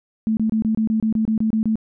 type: tone bursts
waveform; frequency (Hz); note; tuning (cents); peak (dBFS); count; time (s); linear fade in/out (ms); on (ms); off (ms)
sine; 220; A3; 0; -16; 12; 0.27-1.756; 0; 100; 26
effects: none